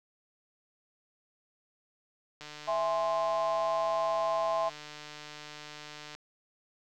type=click train; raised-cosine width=0.2 ms; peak=-27 dBFS; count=562; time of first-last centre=2.41-6.15 s; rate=150 Hz
type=chord; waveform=sine; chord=E augmented; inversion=none; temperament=equal; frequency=659.3 / 830.6 / 1046.5 Hz; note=E5 / G#5 / B#5; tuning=0 / 0 / 0 cents; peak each=-29 / -35 / -32 dBFS; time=2.67-4.7 s; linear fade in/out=20 ms
effects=none